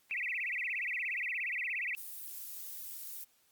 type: tone with vibrato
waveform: sine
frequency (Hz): 2274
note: C#7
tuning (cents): +44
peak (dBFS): -33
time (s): 0.11-1.95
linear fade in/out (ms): 0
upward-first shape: sine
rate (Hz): 17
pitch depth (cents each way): 290
type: noise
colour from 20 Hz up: violet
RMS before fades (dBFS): -44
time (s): 1.96-3.25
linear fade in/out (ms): 20
effects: white hiss -70 dBFS RMS until 3.51 s + Opus 48 kbps